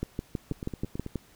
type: two click trains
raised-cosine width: 3 ms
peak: -22 / -17 dBFS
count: 6 / 8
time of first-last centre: 0.52-1.063 / 0.03-1.157 s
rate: 9.2 / 6.21 Hz
effects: pink hiss -58 dBFS RMS until 1.35 s